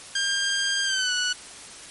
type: tone with pitch glide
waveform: 15% pulse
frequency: 1600 to 1475.7 Hz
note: G6 to F#6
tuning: +35 to -5 cents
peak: -16 dBFS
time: 0.15-1.33 s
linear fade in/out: 5 ms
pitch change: -140 cents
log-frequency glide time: 0.84-1.12 s
effects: white hiss -42 dBFS RMS until 1.9 s + MP3 48 kbps